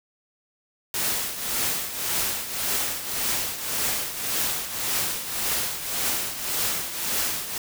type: noise with tremolo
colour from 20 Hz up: white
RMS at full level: -24 dBFS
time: 0.94-7.58 s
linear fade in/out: 2 ms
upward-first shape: triangle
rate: 1.8 Hz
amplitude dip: 70%
effects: none